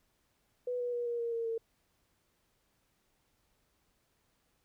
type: tone with pitch steps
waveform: sine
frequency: 493.9 / 487.1 / 480.4 / 473.8 / 467.3 / 460.8 / 454.5 Hz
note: B4 / B4 / B4 / A#4 / A#4 / A#4 / A#4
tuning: 0 / -24 / -48 / +28 / +4 / -20 / -44 cents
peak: -32 dBFS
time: 0.67-1.58 s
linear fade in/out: 5 ms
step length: 130 ms
effects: pink hiss -75 dBFS RMS until 4.64 s